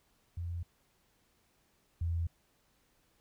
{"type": "tone pair in turn", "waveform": "sine", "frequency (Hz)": [86, 83.99], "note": ["F2", "E2"], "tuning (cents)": [-26, 33], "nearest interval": "unison", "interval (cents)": 41, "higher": "first", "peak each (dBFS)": [-35, -30], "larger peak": "second", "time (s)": [[0.37, 0.63], [2.01, 2.27]], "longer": "neither", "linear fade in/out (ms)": 5, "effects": ["pink hiss -72 dBFS RMS until 3.2 s"]}